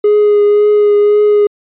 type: tone with vibrato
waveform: triangle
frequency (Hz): 415.3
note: G#4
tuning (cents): 0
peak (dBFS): -3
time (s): 0.04-1.47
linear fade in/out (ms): 5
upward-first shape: triangle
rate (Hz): 1.9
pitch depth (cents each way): 17
effects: tanh soft clip ceiling -1 dBFS + resampled to 8000 Hz